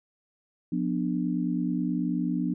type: chord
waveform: sine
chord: B diminished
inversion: second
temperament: just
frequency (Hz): 177.8 / 246.9 / 296.3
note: F3 / B3 / D4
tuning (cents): +31 / 0 / +15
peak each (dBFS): -29 / -29 / -30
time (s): 0.72-2.54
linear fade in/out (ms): 5
effects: none

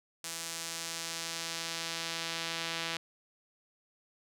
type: tone with band-pass filter sweep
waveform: sawtooth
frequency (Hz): 165.6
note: E3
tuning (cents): +8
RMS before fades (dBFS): -38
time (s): 0.24-2.97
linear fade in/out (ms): 2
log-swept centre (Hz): 7800 to 3400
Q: 1
effects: none

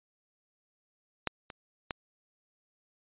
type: clicks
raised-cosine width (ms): 0.3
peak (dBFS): -13 / -26 / -16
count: 3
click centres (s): 1.273 / 1.502 / 1.908
effects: resampled to 8000 Hz

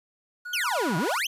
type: tone with vibrato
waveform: triangle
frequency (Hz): 1450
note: F#6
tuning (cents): -35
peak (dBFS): -32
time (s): 0.45-1.21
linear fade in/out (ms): 10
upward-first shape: sine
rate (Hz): 5.2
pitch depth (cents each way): 10
type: exponential two-way sweep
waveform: 35% pulse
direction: down then up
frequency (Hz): 3309 to 146.83 to 3309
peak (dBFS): -23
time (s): 0.53-1.27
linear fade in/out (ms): 5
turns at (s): 0.97
type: tone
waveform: sine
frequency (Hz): 977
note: B5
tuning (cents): -19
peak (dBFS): -32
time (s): 0.64-1.12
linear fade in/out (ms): 2
effects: resampled to 32000 Hz + 10-bit

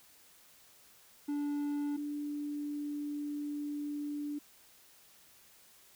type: tone pair in turn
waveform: triangle / sine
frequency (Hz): 290.3 / 292.8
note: D4 / D4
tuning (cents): -20 / -5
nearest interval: unison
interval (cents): 15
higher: second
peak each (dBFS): -30 / -35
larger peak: first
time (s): 1.28-1.97 / 1.97-4.39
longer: second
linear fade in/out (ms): 10
effects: white hiss -61 dBFS RMS until 5.95 s

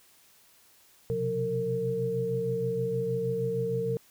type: tone cluster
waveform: sine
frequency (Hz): 125.1 / 131.5 / 179.3 / 456.8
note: B2 / C3 / F3 / A#4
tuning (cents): +23 / +9 / +46 / -35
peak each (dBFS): -36 / -36 / -36 / -28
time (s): 1.1-3.97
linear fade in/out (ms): 0
effects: white hiss -60 dBFS RMS until 4.1 s

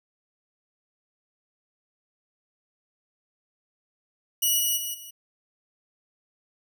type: tone with level steps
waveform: 5% pulse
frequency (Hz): 2921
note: F#7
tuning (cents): -23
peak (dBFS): -12 / -14 / -21 / -32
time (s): 4.42-5.11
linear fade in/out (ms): 10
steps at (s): 4.58 / 4.76 / 4.93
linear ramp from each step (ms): 20
effects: none

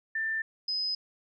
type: tone pair in turn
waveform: sine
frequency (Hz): 1782 / 5040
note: A6 / D#8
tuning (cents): +22 / +21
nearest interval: octave + tritone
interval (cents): 1799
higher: second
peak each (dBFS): -28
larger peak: neither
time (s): 0.15-0.42 / 0.68-0.95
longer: neither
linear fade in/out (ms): 5
effects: none

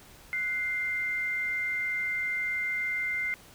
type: tone pair together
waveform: sine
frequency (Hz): 1480 / 2093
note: F#6 / C7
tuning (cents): 0 / 0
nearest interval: tritone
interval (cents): 600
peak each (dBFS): -38 / -28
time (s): 0.33-3.34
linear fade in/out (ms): 0
effects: pink hiss -53 dBFS RMS until 3.54 s

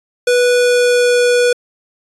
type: tone with pitch glide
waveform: square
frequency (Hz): 490.9 to 488.1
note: B4 to B4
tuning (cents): -10 to -20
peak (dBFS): -10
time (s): 0.27-1.53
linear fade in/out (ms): 5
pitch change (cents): -10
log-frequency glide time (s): 0.52-1.21
effects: resampled to 24000 Hz

